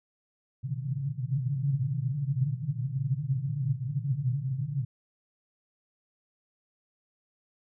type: band-pass noise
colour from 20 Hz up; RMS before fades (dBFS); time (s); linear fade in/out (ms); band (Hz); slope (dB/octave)
pink; -30; 0.63-4.85; 10; 120 to 150; 96
effects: none